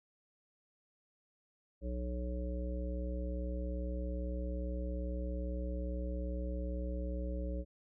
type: harmonic tone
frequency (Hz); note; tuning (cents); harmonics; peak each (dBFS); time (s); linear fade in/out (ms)
61.2; B1; -15; 1 / 3 / 5 / 7 / 9; -36 / -45 / -46 / -50 / -45; 1.81-7.65; 50
effects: none